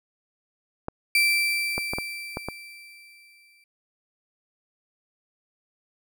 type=clicks; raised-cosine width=1 ms; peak=-15 dBFS; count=6; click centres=0.884 / 1.78 / 1.935 / 1.985 / 2.371 / 2.486 s
type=tone with exponential decay; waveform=35% pulse; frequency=2339 Hz; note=D7; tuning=8 cents flat; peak=-15 dBFS; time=1.15-3.64 s; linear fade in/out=2 ms; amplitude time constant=540 ms
effects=none